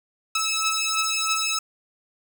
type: beating tone pair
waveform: 10% pulse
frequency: 1300 / 1303.1 Hz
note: E6 / E6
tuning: -24 / -20 cents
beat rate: 3.1 Hz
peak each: -17 dBFS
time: 0.35-1.59 s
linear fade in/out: 5 ms
effects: none